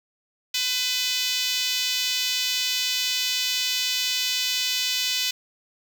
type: tone with high-pass filter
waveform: 5% pulse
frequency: 502 Hz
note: B4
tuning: 28 cents sharp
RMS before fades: -25 dBFS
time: 0.54-5.31 s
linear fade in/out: 5 ms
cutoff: 3000 Hz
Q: 1.4
effects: none